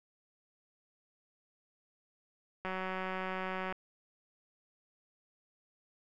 click train, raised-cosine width 0.5 ms, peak -23 dBFS, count 202, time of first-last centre 2.65-3.725 s, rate 187 Hz, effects none

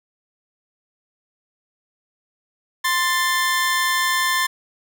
sawtooth tone pair together, 1046.5 / 1768.1 Hz, C6 / A6, 0 / +8 cents, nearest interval major sixth, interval 908 cents, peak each -17 dBFS, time 2.84-4.47 s, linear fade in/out 10 ms, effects none

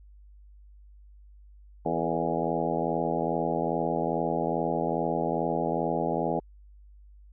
harmonic tone with a mistuned harmonic, 82.41 Hz, E2, in tune, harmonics 2 / 3 / 4 / 5 / 6 / 7 / 8 / 9 / 10, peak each -34 / -34 / -34 / -34 / -34 / -34 / -34 / -34 / -34 dBFS, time 1.85-6.4 s, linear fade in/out 10 ms, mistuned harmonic 5, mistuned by +49 cents, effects added 50 Hz sine -49 dBFS peak until 7.32 s

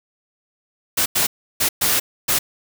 white noise bursts at uneven times, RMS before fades -18 dBFS, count 5, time 0.97-1.06 / 1.15-1.27 / 1.6-1.69 / 1.81-2 / 2.28-2.39 s, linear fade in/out 10 ms, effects none

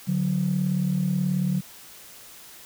sine tone pair together, 145.4 / 183.88 Hz, D3 / F#3, -17 / -10 cents, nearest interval major third, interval 407 cents, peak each -25 / -22 dBFS, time 0.07-1.61 s, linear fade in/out 20 ms, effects tanh soft clip ceiling -15 dBFS + white hiss -46 dBFS RMS until 2.65 s

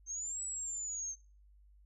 sine linear two-way sweep, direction up then down, 6272 to 7902 to 6280 Hz, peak -37 dBFS, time 0.06-1.16 s, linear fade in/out 50 ms, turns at 0.44 s, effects noise-tail reverb RT60 0.4 s tail -25 dB re dry + added 50 Hz sine -59 dBFS peak until 1.85 s

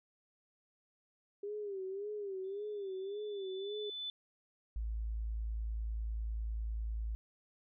sine tone with vibrato, 398.7 Hz, G4, 29 cents sharp, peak -38 dBFS, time 1.43-3.9 s, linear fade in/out 5 ms, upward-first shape sine, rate 1.8 Hz, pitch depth 99 cents each way
sine tone with exponential growth, 3500 Hz, A7, 10 cents flat, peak -37 dBFS, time 2.44-4.1 s, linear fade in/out 1 ms, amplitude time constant 360 ms
sine tone, 55 Hz, A1, in tune, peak -35 dBFS, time 4.76-7.15 s, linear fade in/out 0 ms
effects none

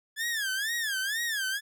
sawtooth tone with vibrato, 1700 Hz, G#6, 40 cents sharp, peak -25 dBFS, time 0.16-1.61 s, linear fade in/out 50 ms, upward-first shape sine, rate 2.1 Hz, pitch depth 190 cents each way, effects none

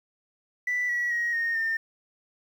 sine tone with pitch steps, 1975.5 / 1932.6 / 1890.7 / 1849.6 / 1809.4 Hz, B6 / B6 / A#6 / A#6 / A6, 0 / -38 / +24 / -14 / +48 cents, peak -23 dBFS, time 0.67-1.77 s, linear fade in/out 5 ms, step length 220 ms, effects tanh soft clip ceiling -21 dBFS + 9-bit

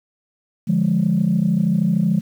sine chord, D diminished, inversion none, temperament equal, 146.83 / 174.61 / 207.7 Hz, D3 / F3 / Ab3, 0 / 0 / 0 cents, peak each -22 / -17 / -18 dBFS, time 0.67-2.21 s, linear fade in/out 20 ms, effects tanh soft clip ceiling -8 dBFS + 8-bit

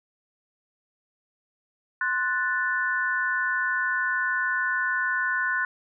sine chord, F# diminished, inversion second, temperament equal, 1046.5 / 1480 / 1760 Hz, C6 / F#6 / A6, 0 / 0 / 0 cents, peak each -31 / -25 / -28 dBFS, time 2.01-5.65 s, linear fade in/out 2 ms, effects none

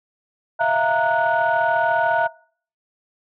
sine tone cluster, 652 / 692 / 926 / 1468 Hz, E5 / F5 / A#5 / F#6, -19 / -16 / -12 / -14 cents, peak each -21 dBFS, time 0.59-2.28 s, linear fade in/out 20 ms, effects noise-tail reverb RT60 0.5 s tail -22 dB re dry + tanh soft clip ceiling -10 dBFS

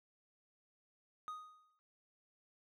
triangle tone with exponential decay, 1244.5 Hz, D#6, in tune, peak -38 dBFS, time 1.28-1.79 s, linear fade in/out 0 ms, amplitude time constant 110 ms, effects none

